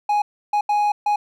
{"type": "tone bursts at uneven times", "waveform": "triangle", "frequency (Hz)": 830.6, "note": "G#5", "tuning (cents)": 0, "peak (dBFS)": -14, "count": 4, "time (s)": [[0.09, 0.22], [0.53, 0.61], [0.69, 0.92], [1.06, 1.16]], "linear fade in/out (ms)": 5, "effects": []}